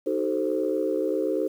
sine chord, D# diminished seventh, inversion none, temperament equal with one note detuned, 311.1 / 378.9 / 440 / 523.3 Hz, D#4 / F#4 / A4 / C5, 0 / +41 / 0 / 0 cents, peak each -28 dBFS, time 0.06-1.48 s, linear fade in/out 10 ms, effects tanh soft clip ceiling -13 dBFS + 9-bit

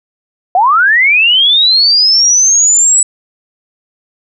sine linear sweep, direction up, 689 to 7920 Hz, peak -5 dBFS, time 0.55-3.03 s, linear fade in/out 2 ms, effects none

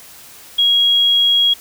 sine tone, 3300 Hz, G#7, 12 cents flat, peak -10 dBFS, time 0.58-1.54 s, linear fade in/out 10 ms, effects white hiss -40 dBFS RMS until 1.6 s

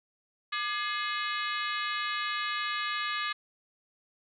harmonic tone with a mistuned harmonic, 422.9 Hz, G#4, 31 cents sharp, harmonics 3 / 4 / 5 / 6 / 7 / 8 / 9 / 10, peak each -34 / -36 / -38 / -40 / -41 / -42 / -43 / -44 dBFS, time 0.52-3.33 s, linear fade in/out 10 ms, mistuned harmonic 3, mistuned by -95 cents, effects none

